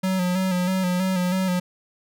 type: tone with vibrato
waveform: square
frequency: 183.9 Hz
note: F#3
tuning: 10 cents flat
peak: -21 dBFS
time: 0.03-1.6 s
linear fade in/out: 10 ms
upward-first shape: square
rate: 3.1 Hz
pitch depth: 39 cents each way
effects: none